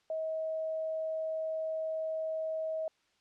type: tone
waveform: sine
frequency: 637 Hz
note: D#5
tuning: 41 cents sharp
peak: -32 dBFS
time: 0.1-2.88 s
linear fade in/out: 2 ms
effects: white hiss -72 dBFS RMS until 3.2 s + low-pass 5000 Hz 12 dB/octave